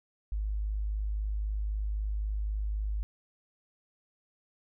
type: tone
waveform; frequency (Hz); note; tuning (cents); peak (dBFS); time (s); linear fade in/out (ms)
sine; 51.91; G#1; 0; -29; 0.32-3.03; 0
effects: none